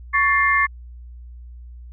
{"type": "tone cluster", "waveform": "sine", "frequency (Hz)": [1116, 1764, 2108], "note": ["C#6", "A6", "C7"], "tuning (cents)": [11, 4, 12], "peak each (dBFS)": -19, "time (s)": [0.13, 0.67], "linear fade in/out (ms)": 20, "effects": ["added 60 Hz sine -36 dBFS peak until 1.92 s"]}